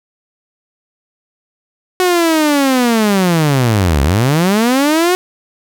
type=linear two-way sweep; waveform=sawtooth; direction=down then up; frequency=370 to 65.41 to 370 Hz; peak=-6 dBFS; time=2-5.15 s; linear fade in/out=0 ms; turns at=4.02 s; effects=none